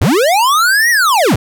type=linear two-way sweep; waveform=square; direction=up then down; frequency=61 to 1952 to 61 Hz; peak=-9 dBFS; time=0.01-1.36 s; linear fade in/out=5 ms; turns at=0.9 s; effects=none